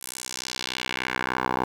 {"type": "tone with band-pass filter sweep", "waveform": "10% pulse", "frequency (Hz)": 63.4, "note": "B1", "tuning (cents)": 46, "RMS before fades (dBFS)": -30, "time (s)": [0.01, 1.65], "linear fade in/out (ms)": 5, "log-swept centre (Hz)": [11000, 800], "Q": 1.6, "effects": ["8-bit"]}